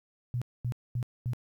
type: tone bursts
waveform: sine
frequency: 121.9 Hz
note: B2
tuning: 22 cents flat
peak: -28 dBFS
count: 4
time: 0.34-1.334 s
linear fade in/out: 0 ms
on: 76 ms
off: 230 ms
effects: 11-bit